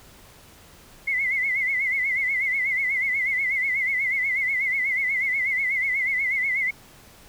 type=tone with vibrato; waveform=sine; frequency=2093 Hz; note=C7; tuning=in tune; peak=-21 dBFS; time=1.07-6.71 s; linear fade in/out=10 ms; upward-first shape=sine; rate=8.2 Hz; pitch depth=94 cents each way; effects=pink hiss -50 dBFS RMS until 7.28 s